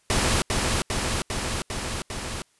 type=noise with echo; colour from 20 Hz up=pink; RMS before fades=-22 dBFS; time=0.1-0.42 s; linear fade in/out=0 ms; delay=400 ms; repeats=5; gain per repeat=-2 dB; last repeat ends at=2.42 s; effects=white hiss -64 dBFS RMS until 2.59 s + resampled to 24000 Hz